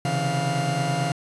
40% pulse tone cluster, 130.3 / 139.6 / 163.2 / 702 Hz, C3 / C#3 / E3 / F5, -7 / +13 / -17 / +9 cents, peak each -31 / -26 / -27 / -26 dBFS, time 0.05-1.12 s, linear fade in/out 2 ms, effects resampled to 24000 Hz

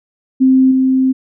sine tone with level steps, 261.6 Hz, C4, in tune, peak -6 / -9 dBFS, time 0.4-1.13 s, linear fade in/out 20 ms, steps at 0.71 s, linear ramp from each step 5 ms, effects none

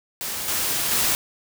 white noise with level steps, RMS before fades -29 / -24 / -21 dBFS, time 0.21-1.15 s, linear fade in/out 0 ms, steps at 0.48 / 0.91 s, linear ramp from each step 2 ms, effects none

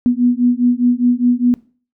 sine beating tone pair, 242.2 / 247.1 Hz, B3 / B3, -34 / +1 cents, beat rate 4.9 Hz, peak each -14 dBFS, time 0.06-1.54 s, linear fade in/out 0 ms, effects noise-tail reverb RT60 0.4 s tail -21 dB re dry

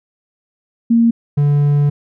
sine / triangle tone pair in turn, 231.6 / 144.84 Hz, A#3 / D3, -11 / -24 cents, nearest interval minor sixth, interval 813 cents, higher first, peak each -8 dBFS, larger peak neither, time 0.9-1.11 / 1.37-1.9 s, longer second, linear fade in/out 10 ms, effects none

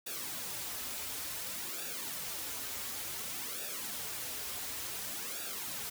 white noise with flanger, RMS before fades -40 dBFS, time 0.06-5.9 s, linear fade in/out 10 ms, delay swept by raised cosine 0.95 to 6.15 ms, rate 0.56 Hz, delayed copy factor -0.7, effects none

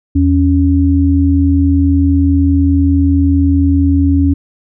sine tone pair together, 82.41 / 277.8 Hz, E2 / C#4, 0 / +4 cents, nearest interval octave + major sixth, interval 2104 cents, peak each -10 dBFS, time 0.15-4.34 s, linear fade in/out 10 ms, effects none

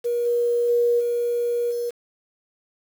sine tone with level steps, 477.5 Hz, A#4, 42 cents sharp, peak -20 / -18 / -16 / -20 / -23 dBFS, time 0.04-1.91 s, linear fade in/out 20 ms, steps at 0.25 / 0.68 / 0.99 / 1.7 s, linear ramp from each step 20 ms, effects 7-bit

